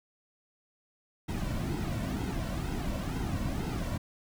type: noise with flanger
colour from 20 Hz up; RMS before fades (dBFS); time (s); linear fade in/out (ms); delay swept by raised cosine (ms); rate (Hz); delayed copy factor
brown; -33; 1.28-3.98; 10; 1.7 to 2.46; 2.1; -0.7
effects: none